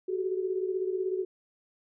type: tone cluster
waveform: sine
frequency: 372.2 / 388.3 / 426 Hz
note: F#4 / G4 / G#4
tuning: +10 / -16 / +44 cents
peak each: -29 / -36 / -36 dBFS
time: 0.08-1.25 s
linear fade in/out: 10 ms
effects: none